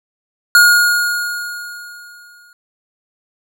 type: tone with exponential decay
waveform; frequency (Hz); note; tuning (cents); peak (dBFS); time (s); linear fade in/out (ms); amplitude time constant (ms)
square; 1433; F6; +44; -5; 0.55-2.53; 1; 430
effects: none